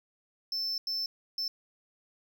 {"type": "tone bursts at uneven times", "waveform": "triangle", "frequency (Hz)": 5300, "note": "E8", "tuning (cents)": 9, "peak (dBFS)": -29, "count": 3, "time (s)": [[0.52, 0.78], [0.87, 1.06], [1.38, 1.48]], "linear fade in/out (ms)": 2, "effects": []}